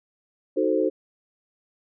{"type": "chord", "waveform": "sine", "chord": "D# diminished seventh", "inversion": "none", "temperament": "equal", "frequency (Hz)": [311.1, 370, 440, 523.3], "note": ["D#4", "F#4", "A4", "C5"], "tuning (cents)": [0, 0, 0, 0], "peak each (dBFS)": -25, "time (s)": [0.56, 0.9], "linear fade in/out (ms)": 20, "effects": []}